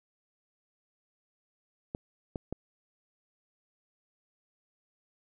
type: clicks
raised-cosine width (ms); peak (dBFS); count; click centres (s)
2; -21; 3; 1.949 / 2.358 / 2.526
effects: none